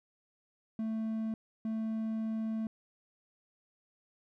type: tone bursts at uneven times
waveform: triangle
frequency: 221.3 Hz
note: A3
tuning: 10 cents sharp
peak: -30 dBFS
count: 2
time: 0.79-1.34 / 1.65-2.67 s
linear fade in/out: 2 ms
effects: none